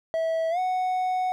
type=tone with pitch glide; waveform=triangle; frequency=651 to 739.2 Hz; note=E5 to F#5; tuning=-22 to -2 cents; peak=-21 dBFS; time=0.14-1.32 s; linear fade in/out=0 ms; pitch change=+220 cents; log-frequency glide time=0.5-0.59 s; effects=none